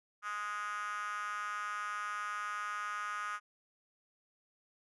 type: tone with high-pass filter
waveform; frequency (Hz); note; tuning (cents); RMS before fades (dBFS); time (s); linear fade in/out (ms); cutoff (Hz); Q
5% pulse; 207.7; G#3; 0; -39; 0.22-3.4; 50; 1300; 9.8
effects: resampled to 24000 Hz